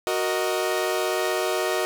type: chord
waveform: sawtooth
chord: D# minor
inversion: first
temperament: equal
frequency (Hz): 370 / 466.2 / 622.3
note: F#4 / A#4 / D#5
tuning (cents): 0 / 0 / 0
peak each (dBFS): -22 / -25 / -23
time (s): 0.07-1.85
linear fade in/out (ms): 0
effects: none